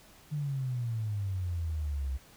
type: exponential sweep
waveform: sine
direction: down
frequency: 152 to 64.3 Hz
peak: -30 dBFS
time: 0.31-2.18 s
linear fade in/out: 20 ms
effects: pink hiss -57 dBFS RMS until 2.36 s